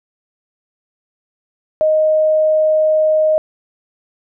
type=tone; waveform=sine; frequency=622.3 Hz; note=D#5; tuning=in tune; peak=-10 dBFS; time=1.81-3.38 s; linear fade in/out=0 ms; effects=none